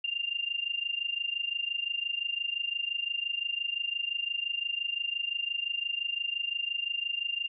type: tone with amplitude modulation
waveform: sine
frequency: 2794 Hz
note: F7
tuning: in tune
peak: -26 dBFS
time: 0.04-7.48 s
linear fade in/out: 5 ms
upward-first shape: sine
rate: 25.8 Hz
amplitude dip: 85%
effects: none